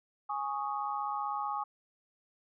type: chord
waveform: sine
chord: Ab suspended fourth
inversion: none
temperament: equal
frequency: 830.6 / 1108.7 / 1244.5 Hz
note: Ab5 / Db6 / Eb6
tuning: 0 / 0 / 0 cents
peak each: -35 / -37 / -38 dBFS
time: 0.29-1.64 s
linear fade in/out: 10 ms
effects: none